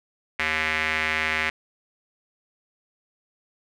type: tone with band-pass filter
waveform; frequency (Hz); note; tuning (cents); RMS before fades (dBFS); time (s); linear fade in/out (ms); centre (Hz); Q
square; 78.5; D#2; +16; -25; 0.39-1.5; 5; 2100; 3.5
effects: none